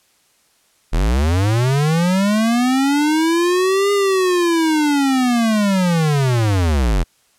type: linear two-way sweep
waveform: square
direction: up then down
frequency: 36.35 to 407.1 to 38.91 Hz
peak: -14 dBFS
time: 0.92-7.04 s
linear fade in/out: 20 ms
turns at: 3.92 s
effects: white hiss -58 dBFS RMS until 7.38 s + low-pass 11000 Hz 12 dB/octave